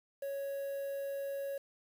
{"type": "tone with quantisation", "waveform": "triangle", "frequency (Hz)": 554.4, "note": "C#5", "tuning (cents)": 0, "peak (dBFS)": -34, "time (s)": [0.22, 1.58], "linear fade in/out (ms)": 5, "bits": 9, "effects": []}